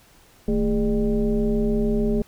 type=tone with frequency modulation; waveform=sine; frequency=221.3 Hz; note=A3; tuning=10 cents sharp; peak=-18 dBFS; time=0.48-2.22 s; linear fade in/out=2 ms; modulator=188 Hz; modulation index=1.2; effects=pink hiss -54 dBFS RMS until 2.27 s